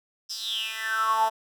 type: tone with high-pass filter sweep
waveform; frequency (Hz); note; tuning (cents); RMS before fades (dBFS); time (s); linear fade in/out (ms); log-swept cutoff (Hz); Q
10% pulse; 221.7; A3; +13; -27; 0.29-1.3; 20; 5300 to 760; 9.7
effects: none